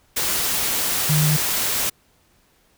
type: tone in noise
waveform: sine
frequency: 151.8 Hz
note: D#3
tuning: 42 cents flat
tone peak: -16 dBFS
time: 1.09-1.37 s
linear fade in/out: 10 ms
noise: white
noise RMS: -22 dBFS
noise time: 0.16-1.9 s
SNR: +3 dB
effects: pink hiss -60 dBFS RMS until 2.77 s